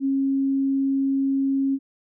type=tone; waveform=sine; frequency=271.9 Hz; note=C#4; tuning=33 cents flat; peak=-19 dBFS; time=0-1.79 s; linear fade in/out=50 ms; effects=none